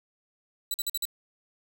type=tone bursts; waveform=15% pulse; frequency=3951 Hz; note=B7; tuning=in tune; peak=-20 dBFS; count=5; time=0.71-1.053 s; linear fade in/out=2 ms; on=31 ms; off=47 ms; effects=10-bit